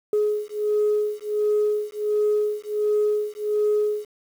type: beating tone pair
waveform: sine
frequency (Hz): 420 / 421.4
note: G#4 / G#4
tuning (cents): +19 / +25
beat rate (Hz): 1.4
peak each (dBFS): -22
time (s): 0.13-4.05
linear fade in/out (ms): 2
effects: tanh soft clip ceiling -14 dBFS + 8-bit